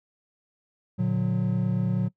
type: chord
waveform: triangle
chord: Bb augmented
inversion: none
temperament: just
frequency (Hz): 116.54 / 145.68 / 182.1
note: Bb2 / D3 / F#3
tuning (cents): 0 / -14 / -27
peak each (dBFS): -25 / -28 / -23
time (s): 0.98-2.09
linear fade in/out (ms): 20
effects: noise-tail reverb RT60 0.1 s tail -22 dB re dry